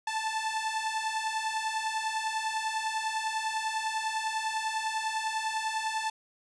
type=beating tone pair; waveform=sawtooth; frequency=873 / 883 Hz; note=A5 / A5; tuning=-14 / +6 cents; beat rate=10 Hz; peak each=-30 / -28 dBFS; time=0.07-6.1 s; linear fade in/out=5 ms; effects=resampled to 22050 Hz + 9-bit